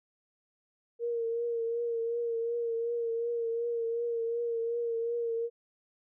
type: tone with vibrato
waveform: sine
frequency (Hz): 465.5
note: A#4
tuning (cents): -2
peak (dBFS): -29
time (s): 0.99-5.5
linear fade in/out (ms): 50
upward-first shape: triangle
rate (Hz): 2.7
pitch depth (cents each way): 38
effects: none